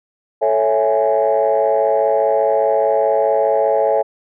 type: chord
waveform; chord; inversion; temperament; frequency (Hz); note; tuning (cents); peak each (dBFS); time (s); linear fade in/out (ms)
sine; A major seventh; none; equal; 440 / 554.4 / 659.3 / 830.6; A4 / C#5 / E5 / G#5; 0 / 0 / 0 / 0; -18 / -16 / -17 / -19; 0.41-4.03; 20
effects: tanh soft clip ceiling -5 dBFS